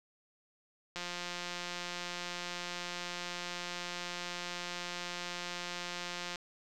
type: click train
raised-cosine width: 0.2 ms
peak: -22 dBFS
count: 951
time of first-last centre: 0.96-6.358 s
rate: 176 Hz
effects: none